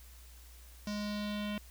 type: tone with low-pass filter sweep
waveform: square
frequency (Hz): 207.7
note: G#3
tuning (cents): 0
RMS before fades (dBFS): -37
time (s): 0.87-1.58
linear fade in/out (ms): 2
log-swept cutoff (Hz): 5500 to 3000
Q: 3
effects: added 60 Hz sine -52 dBFS peak until 1.7 s + white hiss -59 dBFS RMS until 1.7 s